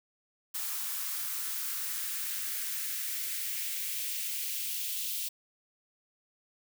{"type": "noise with high-pass filter sweep", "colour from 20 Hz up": "blue", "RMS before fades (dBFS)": -35, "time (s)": [0.54, 5.29], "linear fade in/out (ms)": 10, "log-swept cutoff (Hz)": [990, 3100], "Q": 1.9, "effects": []}